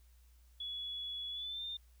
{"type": "tone with pitch glide", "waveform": "sine", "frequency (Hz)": [3389, 3611], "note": ["G#7", "A7"], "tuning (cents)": [34, 44], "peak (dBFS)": -39, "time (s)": [0.6, 1.77], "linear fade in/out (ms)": 5, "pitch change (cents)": 110, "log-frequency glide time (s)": [1.31, 1.64], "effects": ["added 60 Hz sine -60 dBFS peak until 2 s", "white hiss -73 dBFS RMS until 2 s"]}